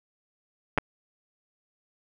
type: clicks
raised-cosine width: 0.5 ms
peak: -8 dBFS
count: 2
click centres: 0.777 / 0.784 s
effects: none